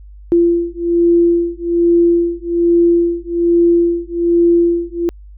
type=beating tone pair; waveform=sine; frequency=341.7 / 342.9 Hz; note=F4 / F4; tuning=-38 / -32 cents; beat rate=1.2 Hz; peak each=-13 dBFS; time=0.32-5.09 s; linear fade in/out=0 ms; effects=added 50 Hz sine -34 dBFS peak until 5.37 s